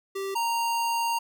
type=tone pair in turn; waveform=square; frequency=390.4 / 928.5 Hz; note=G4 / A#5; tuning=-7 / -7 cents; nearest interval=octave + minor third; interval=1500 cents; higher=second; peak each=-30 / -25 dBFS; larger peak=second; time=0.15-0.35 / 0.35-1.19 s; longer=second; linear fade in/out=10 ms; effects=none